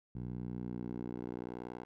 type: tone with band-pass filter sweep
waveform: 10% pulse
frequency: 60.6 Hz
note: B1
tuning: 32 cents flat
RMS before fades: -42 dBFS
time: 0.15-1.85 s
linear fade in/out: 5 ms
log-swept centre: 130 to 620 Hz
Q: 1.1
effects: none